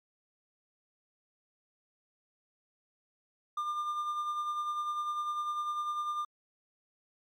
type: tone with tremolo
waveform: triangle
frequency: 1200 Hz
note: D6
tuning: 37 cents sharp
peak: -28 dBFS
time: 3.57-6.25 s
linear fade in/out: 5 ms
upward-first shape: sine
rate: 10 Hz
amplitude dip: 40%
effects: MP3 96 kbps